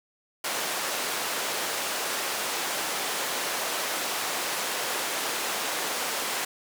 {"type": "band-pass noise", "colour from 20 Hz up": "pink", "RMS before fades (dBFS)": -30, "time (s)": [0.44, 6.45], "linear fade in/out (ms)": 5, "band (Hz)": [510, 15000], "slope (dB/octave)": 12, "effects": []}